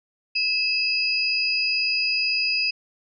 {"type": "tone pair together", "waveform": "sine", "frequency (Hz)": [2607, 4921], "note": ["E7", "D#8"], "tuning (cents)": [-20, -20], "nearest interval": "major seventh", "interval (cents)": 1100, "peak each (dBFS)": -23, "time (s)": [0.35, 2.71], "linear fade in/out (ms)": 10, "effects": []}